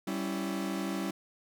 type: chord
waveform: 40% pulse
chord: C# diminished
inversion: second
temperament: equal with one note detuned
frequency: 194.53 / 277.2 / 329.6 Hz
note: G3 / C#4 / E4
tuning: -13 / 0 / 0 cents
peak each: -34 / -37 / -36 dBFS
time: 0.07-1.11 s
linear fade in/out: 5 ms
effects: none